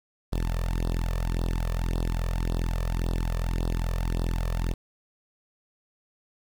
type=tone with flanger; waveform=sawtooth; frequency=42.45 Hz; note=F1; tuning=48 cents flat; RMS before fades=-27 dBFS; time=0.32-4.74 s; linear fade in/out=10 ms; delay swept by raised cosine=0.21 to 1.71 ms; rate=1.8 Hz; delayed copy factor=+1; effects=8-bit